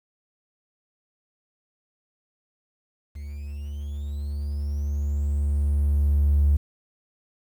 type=tone with level ramp; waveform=triangle; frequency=72.2 Hz; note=D2; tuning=29 cents flat; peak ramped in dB=-31 to -12 dBFS; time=3.15-6.57 s; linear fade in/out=10 ms; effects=tanh soft clip ceiling -12 dBFS + 9-bit